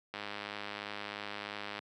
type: click train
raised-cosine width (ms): 0.3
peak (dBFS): -23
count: 171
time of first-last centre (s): 0.14-1.79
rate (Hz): 103
effects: high-pass 150 Hz 12 dB/octave